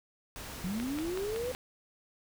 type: noise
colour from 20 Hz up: pink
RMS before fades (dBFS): -43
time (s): 0.36-1.55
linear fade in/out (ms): 0
type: linear sweep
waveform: sine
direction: up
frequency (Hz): 171.9 to 512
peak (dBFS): -32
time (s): 0.64-1.52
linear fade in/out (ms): 5
type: click train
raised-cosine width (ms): 0.3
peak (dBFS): -23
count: 5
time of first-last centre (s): 0.8-1.549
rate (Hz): 5.34
effects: none